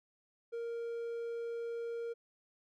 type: tone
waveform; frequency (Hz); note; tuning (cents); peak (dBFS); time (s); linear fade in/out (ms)
triangle; 466.2; A#4; 0; -35; 0.52-2.14; 20
effects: none